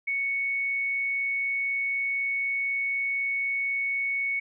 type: tone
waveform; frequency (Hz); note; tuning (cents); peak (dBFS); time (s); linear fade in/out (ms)
sine; 2219; C#7; +1; -25; 0.07-4.4; 10
effects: none